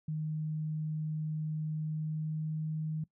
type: tone with pitch glide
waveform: sine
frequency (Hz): 155 to 156.17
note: D#3 to D#3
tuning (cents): -6 to +7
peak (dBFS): -32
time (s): 0.08-3.04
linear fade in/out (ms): 5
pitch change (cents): +13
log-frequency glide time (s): 1.75-2.68
effects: noise-tail reverb RT60 0.1 s tail -21 dB re dry